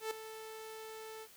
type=tone with ADSR envelope; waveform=sawtooth; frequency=440 Hz; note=A4; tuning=in tune; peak=-30 dBFS; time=0-1.28 s; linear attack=110 ms; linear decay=3 ms; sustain=-12 dB; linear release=58 ms; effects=white hiss -59 dBFS RMS until 1.36 s